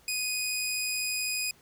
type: tone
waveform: 15% pulse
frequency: 2489 Hz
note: D#7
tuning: in tune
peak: -22 dBFS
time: 0.08-1.51 s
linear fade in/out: 2 ms
effects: pink hiss -60 dBFS RMS until 1.61 s